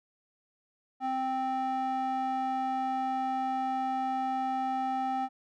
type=tone with band-pass filter; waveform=square; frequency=261.6 Hz; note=C4; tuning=in tune; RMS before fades=-31 dBFS; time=1-5.29 s; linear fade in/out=50 ms; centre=790 Hz; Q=2.5; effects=none